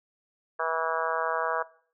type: harmonic tone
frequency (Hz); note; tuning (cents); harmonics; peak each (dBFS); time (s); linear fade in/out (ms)
162.6; E3; -23; 3 / 4 / 5 / 6 / 7 / 8 / 9 / 10; -34 / -33 / -37 / -34 / -32 / -36 / -36 / -36; 0.59-1.63; 10
effects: noise-tail reverb RT60 0.5 s tail -19 dB re dry